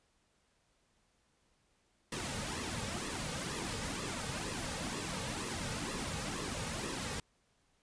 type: noise with flanger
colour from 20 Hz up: pink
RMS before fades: -39 dBFS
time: 2.12-7.2 s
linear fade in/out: 2 ms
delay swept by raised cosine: 1.3 to 3 ms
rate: 2.1 Hz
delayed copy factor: -0.65
effects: pink hiss -74 dBFS RMS until 7.82 s + resampled to 22050 Hz